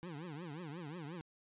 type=tone with vibrato; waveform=25% pulse; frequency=160.6 Hz; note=E3; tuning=45 cents flat; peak=-40 dBFS; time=0.03-1.21 s; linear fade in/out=0 ms; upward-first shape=triangle; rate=5.6 Hz; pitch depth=270 cents each way; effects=resampled to 8000 Hz